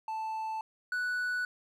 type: tone pair in turn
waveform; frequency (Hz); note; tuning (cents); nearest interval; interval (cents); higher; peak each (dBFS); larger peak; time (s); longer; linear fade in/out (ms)
triangle; 880 / 1480; A5 / F#6; 0 / 0; major sixth; 900; second; -31 / -28; second; 0.08-0.61 / 0.92-1.45; neither; 2
effects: none